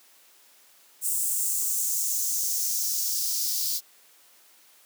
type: noise with high-pass filter sweep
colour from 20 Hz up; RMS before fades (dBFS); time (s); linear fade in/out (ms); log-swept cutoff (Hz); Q
blue; -27; 1.01-3.81; 50; 8300 to 4700; 2.9
effects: white hiss -57 dBFS RMS until 4.85 s + high-pass 300 Hz 12 dB/octave